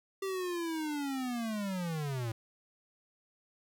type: linear sweep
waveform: square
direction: down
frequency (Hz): 392 to 109.5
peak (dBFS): -34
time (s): 0.22-2.32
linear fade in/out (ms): 5
effects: none